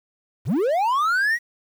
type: linear sweep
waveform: triangle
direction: up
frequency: 74.8 to 1946 Hz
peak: -16 dBFS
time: 0.45-1.39 s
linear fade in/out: 50 ms
effects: 8-bit